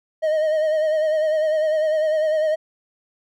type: tone with vibrato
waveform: triangle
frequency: 622.3 Hz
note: D#5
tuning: in tune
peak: -15 dBFS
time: 0.22-2.56 s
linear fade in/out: 20 ms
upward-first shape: sine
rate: 10 Hz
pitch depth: 43 cents each way
effects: none